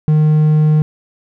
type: tone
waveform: triangle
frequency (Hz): 153.4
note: D#3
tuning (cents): -24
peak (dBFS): -6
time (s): 0.08-0.82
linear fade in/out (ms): 0
effects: none